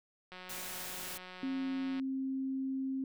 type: click train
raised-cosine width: 0.3 ms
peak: -32 dBFS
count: 308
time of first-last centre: 0.32-1.998 s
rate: 183 Hz
type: noise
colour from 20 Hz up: white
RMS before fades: -43 dBFS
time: 0.49-1.18 s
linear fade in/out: 10 ms
type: tone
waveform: sine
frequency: 266.1 Hz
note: C4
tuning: 29 cents sharp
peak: -33 dBFS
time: 1.43-3.04 s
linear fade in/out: 2 ms
effects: none